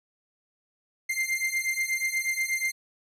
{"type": "beating tone pair", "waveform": "45% pulse", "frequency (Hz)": [2093, 2101.3], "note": ["C7", "C7"], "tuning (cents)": [0, 7], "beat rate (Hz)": 8.3, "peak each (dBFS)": -29, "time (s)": [1.09, 2.72], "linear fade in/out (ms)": 10, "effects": ["resampled to 32000 Hz"]}